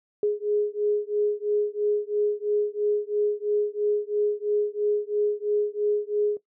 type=beating tone pair; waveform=sine; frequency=415.3 / 418.3 Hz; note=G#4 / G#4; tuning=0 / +12 cents; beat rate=3 Hz; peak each=-25 dBFS; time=0.23-6.37 s; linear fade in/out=2 ms; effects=noise-tail reverb RT60 0.1 s tail -17 dB re dry